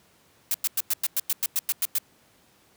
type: noise bursts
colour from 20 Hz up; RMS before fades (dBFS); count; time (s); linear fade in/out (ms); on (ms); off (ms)
blue; -24; 12; 0.51-1.984; 2; 33; 98
effects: pink hiss -60 dBFS RMS until 2.76 s + high-pass 100 Hz 12 dB/octave